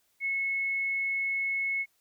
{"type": "tone", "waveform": "sine", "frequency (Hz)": 2190, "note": "C#7", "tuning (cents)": -22, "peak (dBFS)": -27, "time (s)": [0.2, 1.86], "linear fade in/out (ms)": 50, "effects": ["white hiss -71 dBFS RMS until 2 s"]}